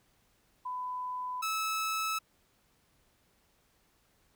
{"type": "tone pair in turn", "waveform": ["sine", "sawtooth"], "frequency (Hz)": [1001, 1302.1], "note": ["B5", "E6"], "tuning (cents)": [23, -22], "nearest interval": "perfect fourth", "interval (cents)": 455, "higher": "second", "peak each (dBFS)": [-34, -27], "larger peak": "second", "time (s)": [[0.65, 1.42], [1.42, 2.19]], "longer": "neither", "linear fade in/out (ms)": 10, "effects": ["pink hiss -70 dBFS RMS until 4.35 s"]}